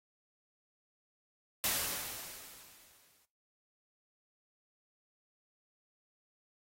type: noise with exponential decay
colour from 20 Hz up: white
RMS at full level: -31 dBFS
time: 1.64-3.25 s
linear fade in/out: 0 ms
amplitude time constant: 350 ms
effects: noise-tail reverb RT60 0.3 s tail -18 dB re dry + AAC 48 kbps

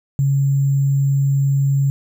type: tone with sample-and-hold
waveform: sine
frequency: 138.59 Hz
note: C#3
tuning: in tune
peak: -13 dBFS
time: 0.19-1.9 s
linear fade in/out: 0 ms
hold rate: 7350 Hz
effects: none

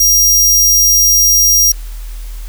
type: tone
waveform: sawtooth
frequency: 5700 Hz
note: F8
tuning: 34 cents sharp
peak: -4 dBFS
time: 0-1.72 s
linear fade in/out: 5 ms
effects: added 40 Hz sine -22 dBFS peak until 2.48 s + white hiss -39 dBFS RMS until 2.48 s

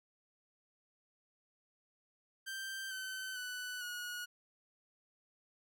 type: tone with pitch steps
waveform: sawtooth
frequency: 1568 / 1528.7 / 1490.3 / 1452.9 Hz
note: G6 / G6 / F#6 / F#6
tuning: 0 / -44 / +12 / -32 cents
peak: -37 dBFS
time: 2.46-4.26 s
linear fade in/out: 20 ms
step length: 450 ms
effects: none

